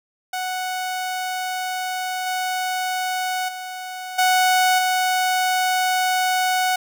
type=tone with level steps; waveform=sawtooth; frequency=740 Hz; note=F#5; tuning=in tune; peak=-20 / -18 / -26 / -11 / -14 dBFS; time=0.33-6.76 s; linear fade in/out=5 ms; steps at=2.26 / 3.48 / 4.18 / 4.78 s; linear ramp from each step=10 ms; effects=none